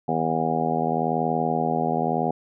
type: harmonic tone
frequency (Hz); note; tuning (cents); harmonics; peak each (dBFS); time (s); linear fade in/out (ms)
80.9; E2; -32; 2 / 3 / 4 / 5 / 6 / 7 / 8 / 9 / 10; -29 / -28 / -35 / -30 / -31 / -34 / -35 / -26 / -29; 0.08-2.31; 5
effects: none